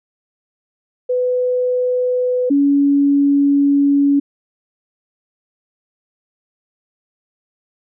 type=tone pair in turn; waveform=sine; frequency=499.7 / 282.4 Hz; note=B4 / C#4; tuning=+20 / +32 cents; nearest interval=minor seventh; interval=988 cents; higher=first; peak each=-14 / -10 dBFS; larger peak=second; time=1.09-2.5 / 2.5-4.2 s; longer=second; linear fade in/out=10 ms; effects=none